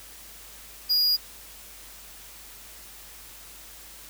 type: tone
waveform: square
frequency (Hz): 4869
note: D#8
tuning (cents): -38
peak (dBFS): -20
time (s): 0.89-1.17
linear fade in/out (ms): 20
effects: added 50 Hz sine -54 dBFS peak until 4.09 s + white hiss -46 dBFS RMS until 4.09 s